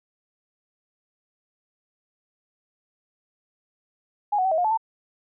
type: tone with pitch steps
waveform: sine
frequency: 827 / 742 / 763 / 638 / 713 / 868 / 893 Hz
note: G#5 / F#5 / G5 / D#5 / F5 / A5 / A5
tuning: -8 / +5 / -47 / +43 / +36 / -24 / +25 cents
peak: -19 dBFS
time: 4.32-4.775 s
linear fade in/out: 10 ms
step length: 65 ms
effects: none